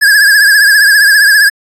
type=tone with vibrato; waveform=square; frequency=1661.2 Hz; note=G#6; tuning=in tune; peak=-4 dBFS; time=0.01-1.5 s; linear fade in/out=20 ms; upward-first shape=triangle; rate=15 Hz; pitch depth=90 cents each way; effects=resampled to 32000 Hz